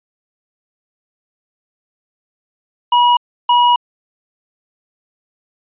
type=tone bursts at uneven times; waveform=square; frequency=968 Hz; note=B5; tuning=35 cents flat; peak=-9 dBFS; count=2; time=2.92-3.17 / 3.49-3.76 s; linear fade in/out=5 ms; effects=resampled to 8000 Hz